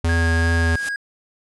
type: tone with vibrato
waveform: square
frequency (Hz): 83.2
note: E2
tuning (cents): +17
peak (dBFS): -17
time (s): 0.04-0.76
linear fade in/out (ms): 5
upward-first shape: triangle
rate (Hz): 2.6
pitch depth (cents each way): 13
type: tone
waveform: triangle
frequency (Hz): 1641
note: G#6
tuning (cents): -21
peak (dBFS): -21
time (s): 0.09-0.96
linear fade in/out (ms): 2
type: noise with exponential growth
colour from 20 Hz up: white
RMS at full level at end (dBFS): -27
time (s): 0.59-0.89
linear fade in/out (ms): 5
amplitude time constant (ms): 65
effects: resampled to 24000 Hz